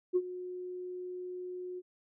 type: tone with ADSR envelope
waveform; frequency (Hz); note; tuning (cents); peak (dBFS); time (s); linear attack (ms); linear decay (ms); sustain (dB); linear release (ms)
sine; 362.6; F#4; -35; -22; 0.13-1.82; 31; 50; -16; 38
effects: tanh soft clip ceiling -19 dBFS